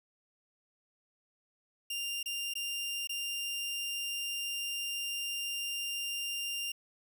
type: tone with dropouts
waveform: sawtooth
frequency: 2794 Hz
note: F7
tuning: in tune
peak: -31 dBFS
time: 1.9-6.72 s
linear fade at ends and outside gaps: 5 ms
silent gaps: 2.23-2.258 / 2.538-2.553 / 3.073-3.093 s
effects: none